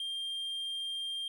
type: tone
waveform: triangle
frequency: 3193 Hz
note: G7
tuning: 31 cents sharp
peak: -33 dBFS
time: 0-1.28 s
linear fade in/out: 2 ms
effects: none